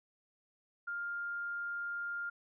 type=tone; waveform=sine; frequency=1403 Hz; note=F6; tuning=8 cents sharp; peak=-36 dBFS; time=0.87-2.3 s; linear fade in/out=10 ms; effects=none